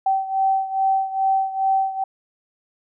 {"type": "beating tone pair", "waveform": "sine", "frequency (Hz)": [771, 773.4], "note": ["G5", "G5"], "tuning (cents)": [-29, -24], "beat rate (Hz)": 2.4, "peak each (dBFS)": [-19, -23], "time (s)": [0.06, 2.04], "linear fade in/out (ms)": 5, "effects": []}